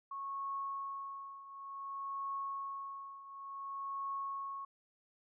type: tone with tremolo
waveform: sine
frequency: 1100 Hz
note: C#6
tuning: 14 cents flat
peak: -36 dBFS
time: 0.11-4.65 s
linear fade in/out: 5 ms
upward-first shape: triangle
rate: 0.56 Hz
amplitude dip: 80%
effects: none